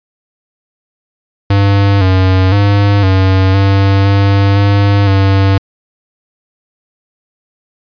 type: tone with pitch steps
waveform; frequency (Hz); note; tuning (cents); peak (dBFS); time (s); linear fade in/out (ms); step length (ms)
square; 99.7 / 93.8 / 101.1 / 94.9 / 98.1 / 99.3 / 100.6 / 97.3; G2 / F#2 / G#2 / F#2 / G2 / G2 / G2 / G2; +30 / +24 / -46 / +44 / +2 / +23 / +45 / -12; -7; 1.5-5.58; 5; 510
effects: resampled to 11025 Hz